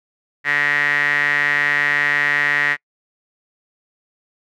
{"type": "tone with band-pass filter", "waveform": "sawtooth", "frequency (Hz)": 145.5, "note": "D3", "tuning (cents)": -16, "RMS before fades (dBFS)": -18, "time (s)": [0.44, 2.77], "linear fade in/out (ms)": 50, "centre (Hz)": 1900, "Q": 9.9, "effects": ["noise-tail reverb RT60 0.1 s tail -26 dB re dry"]}